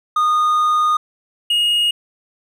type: tone pair in turn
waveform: triangle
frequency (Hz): 1229 / 2868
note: D#6 / F7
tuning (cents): -22 / +45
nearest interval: octave + minor third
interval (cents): 1467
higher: second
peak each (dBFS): -11 / -12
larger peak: first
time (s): 0.16-0.97 / 1.5-1.91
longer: first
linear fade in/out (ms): 5
effects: none